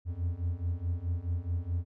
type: beating tone pair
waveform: triangle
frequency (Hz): 84 / 88.7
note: E2 / F2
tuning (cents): +33 / +27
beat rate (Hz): 4.7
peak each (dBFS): -32 / -30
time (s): 0.05-1.85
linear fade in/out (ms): 50
effects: none